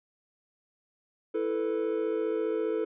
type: chord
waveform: triangle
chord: E suspended fourth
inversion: none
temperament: just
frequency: 329.6 / 439.5 / 494.4 Hz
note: E4 / A4 / B4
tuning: 0 / -2 / +2 cents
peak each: -31 / -27 / -32 dBFS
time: 1.34-2.85 s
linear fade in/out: 10 ms
effects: resampled to 8000 Hz